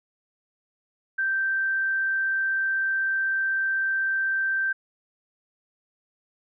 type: tone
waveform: sine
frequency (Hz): 1564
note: G6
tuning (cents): -4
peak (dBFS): -22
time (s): 1.18-4.73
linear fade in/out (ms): 10
effects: none